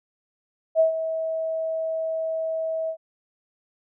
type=tone with ADSR envelope; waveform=sine; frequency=645 Hz; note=E5; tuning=38 cents flat; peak=-13 dBFS; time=0.75-2.97 s; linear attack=48 ms; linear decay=120 ms; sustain=-11 dB; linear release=80 ms; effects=none